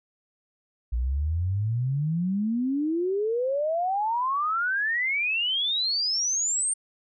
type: exponential sweep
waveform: sine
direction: up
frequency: 57 to 8910 Hz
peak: -23 dBFS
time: 0.92-6.74 s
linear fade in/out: 10 ms
effects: none